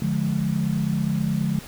sine chord, D diminished, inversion none, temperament just, 146.83 / 176.2 / 211.4 Hz, D3 / F3 / Ab3, 0 / +16 / +31 cents, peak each -25 dBFS, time 0.02-1.59 s, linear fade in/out 2 ms, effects pink hiss -41 dBFS RMS until 1.67 s

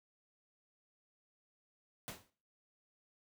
pink noise with exponential decay, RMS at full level -41 dBFS, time 2.08-2.3 s, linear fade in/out 0 ms, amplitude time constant 46 ms, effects noise-tail reverb RT60 0.4 s tail -17 dB re dry + high-pass 60 Hz 12 dB/octave

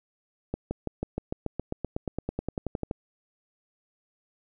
accelerating click train, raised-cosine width 2 ms, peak -16 dBFS, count 21, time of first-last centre 0.54-2.911 s, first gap 170 ms, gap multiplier 0.96, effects none

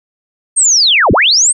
sine linear two-way sweep, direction down then up, 8720 to 32 to 8720 Hz, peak -6 dBFS, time 0.56-1.53 s, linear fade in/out 20 ms, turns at 1.12 s, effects none

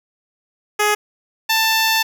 10% pulse tone pair in turn, 418.8 / 887.4 Hz, G#4 / A5, +15 / +14 cents, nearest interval octave + minor second, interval 1299 cents, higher second, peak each -6 dBFS, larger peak neither, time 0.79-0.95 / 1.49-2.03 s, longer second, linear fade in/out 10 ms, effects none

